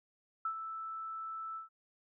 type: tone with ADSR envelope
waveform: sine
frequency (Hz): 1318.5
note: E6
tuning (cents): 0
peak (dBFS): -31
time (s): 0.45-1.69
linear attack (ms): 4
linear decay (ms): 79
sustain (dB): -8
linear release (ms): 130
effects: none